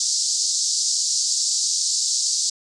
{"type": "band-pass noise", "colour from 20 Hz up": "pink", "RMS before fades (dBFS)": -22, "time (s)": [0, 2.5], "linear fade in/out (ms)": 5, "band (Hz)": [4500, 7900], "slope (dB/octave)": 48, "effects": ["resampled to 24000 Hz"]}